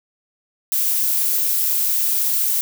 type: noise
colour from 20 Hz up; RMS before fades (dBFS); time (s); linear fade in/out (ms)
violet; -19; 0.72-2.61; 0
effects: none